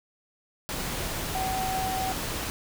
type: tone in noise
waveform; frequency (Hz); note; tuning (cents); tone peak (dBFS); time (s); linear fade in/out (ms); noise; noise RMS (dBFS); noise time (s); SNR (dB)
sine; 757; F#5; +39; -28; 1.35-2.12; 0; pink; -32; 0.69-2.5; +1
effects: none